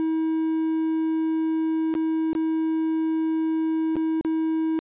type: tone with dropouts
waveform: triangle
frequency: 320 Hz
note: D#4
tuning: 49 cents sharp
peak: -19 dBFS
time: 0-4.79 s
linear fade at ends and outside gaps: 0 ms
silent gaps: 1.94-1.951 / 2.331-2.351 / 3.956-3.966 / 4.211-4.249 s
effects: resampled to 8000 Hz